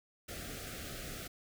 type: band-stop noise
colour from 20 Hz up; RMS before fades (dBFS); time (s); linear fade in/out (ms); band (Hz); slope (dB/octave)
pink; -44; 0.28-1.28; 10; 760 to 1200; 96
effects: none